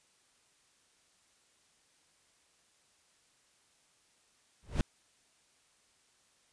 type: noise with exponential growth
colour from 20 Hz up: brown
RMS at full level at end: -24 dBFS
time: 4.63-4.81 s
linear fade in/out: 1 ms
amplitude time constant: 37 ms
effects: white hiss -69 dBFS RMS until 6.52 s + resampled to 22050 Hz